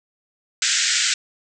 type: band-pass noise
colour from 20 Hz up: white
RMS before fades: -20 dBFS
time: 0.62-1.14 s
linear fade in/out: 2 ms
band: 1400 to 7900 Hz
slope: 96 dB/octave
effects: none